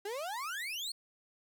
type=exponential sweep; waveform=35% pulse; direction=up; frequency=388.6 to 4483 Hz; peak=-35 dBFS; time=0.05-0.92 s; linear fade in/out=5 ms; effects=none